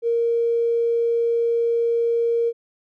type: tone with tanh clipping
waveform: triangle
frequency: 466.2 Hz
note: A#4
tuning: in tune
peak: -17 dBFS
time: 0.02-2.53 s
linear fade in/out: 50 ms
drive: 3 dB
effects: none